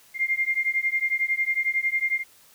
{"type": "beating tone pair", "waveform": "sine", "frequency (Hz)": [2106, 2117], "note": ["C7", "C7"], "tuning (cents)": [11, 20], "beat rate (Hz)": 11, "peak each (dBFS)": -25, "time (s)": [0.14, 2.24], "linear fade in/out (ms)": 50, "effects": ["white hiss -55 dBFS RMS until 2.54 s"]}